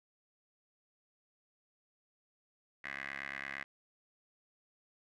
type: tone with band-pass filter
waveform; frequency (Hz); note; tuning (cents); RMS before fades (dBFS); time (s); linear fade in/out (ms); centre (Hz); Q
15% pulse; 68.8; C#2; -12; -43; 2.84-3.64; 5; 1900; 6.5
effects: none